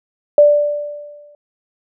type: tone with exponential decay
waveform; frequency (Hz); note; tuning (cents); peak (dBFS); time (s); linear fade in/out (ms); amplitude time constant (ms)
sine; 587.3; D5; 0; -3; 0.38-1.35; 2; 210
effects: none